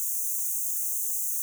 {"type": "high-pass noise", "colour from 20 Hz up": "white", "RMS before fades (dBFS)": -29, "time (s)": [0, 1.42], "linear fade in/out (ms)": 0, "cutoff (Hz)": 6100, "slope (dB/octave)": 96, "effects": []}